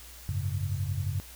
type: chord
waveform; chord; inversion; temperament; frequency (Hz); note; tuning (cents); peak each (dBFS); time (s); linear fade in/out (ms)
sine; F# suspended second; none; equal; 92.5 / 103.83 / 138.59; F#2 / G#2 / C#3; 0 / 0 / 0; -31 / -33 / -34; 0.29-1.2; 0
effects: added 60 Hz sine -49 dBFS peak until 1.35 s + white hiss -49 dBFS RMS until 1.35 s